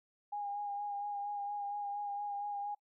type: tone with vibrato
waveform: sine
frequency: 816 Hz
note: G#5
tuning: 31 cents flat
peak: -36 dBFS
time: 0.32-2.75 s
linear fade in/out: 10 ms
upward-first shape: sine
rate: 4.3 Hz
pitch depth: 22 cents each way
effects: noise-tail reverb RT60 0.1 s tail -23 dB re dry